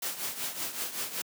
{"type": "noise with tremolo", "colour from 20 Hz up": "white", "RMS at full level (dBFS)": -32, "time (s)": [0.02, 1.22], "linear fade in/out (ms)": 5, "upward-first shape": "triangle", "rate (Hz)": 5.3, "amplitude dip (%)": 75, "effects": ["high-pass 150 Hz 12 dB/octave"]}